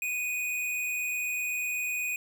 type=tone with amplitude modulation; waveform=square; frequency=2481 Hz; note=D#7; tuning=6 cents flat; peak=-28 dBFS; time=0.02-2.16 s; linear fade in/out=2 ms; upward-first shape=sine; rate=160 Hz; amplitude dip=40%; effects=none